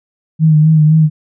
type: tone with vibrato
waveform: sine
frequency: 155.56 Hz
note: D#3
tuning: in tune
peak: -5 dBFS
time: 0.39-1.1 s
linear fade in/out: 50 ms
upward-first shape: sine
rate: 3.9 Hz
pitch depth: 40 cents each way
effects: none